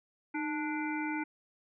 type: harmonic tone with a mistuned harmonic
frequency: 293.7 Hz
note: D4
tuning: in tune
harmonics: 1 / 3 / 5 / 7 / 8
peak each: -34 / -39 / -41 / -42 / -43 dBFS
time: 0.34-1.24 s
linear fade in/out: 10 ms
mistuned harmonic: 1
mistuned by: +77 cents
effects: none